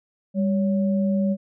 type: tone pair together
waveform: sine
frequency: 198.34 / 561 Hz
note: G3 / C#5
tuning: +21 / +21 cents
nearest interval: octave + tritone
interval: 1800 cents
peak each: -19 / -28 dBFS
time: 0.34-1.37 s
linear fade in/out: 50 ms
effects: none